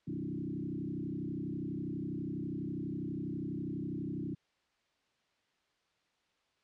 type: tone with frequency modulation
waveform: sine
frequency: 232.1 Hz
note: A#3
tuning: 7 cents flat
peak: -35 dBFS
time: 0.07-4.35 s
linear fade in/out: 10 ms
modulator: 32.2 Hz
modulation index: 3.2
effects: white hiss -75 dBFS RMS until 6.63 s + low-pass 4000 Hz 12 dB/octave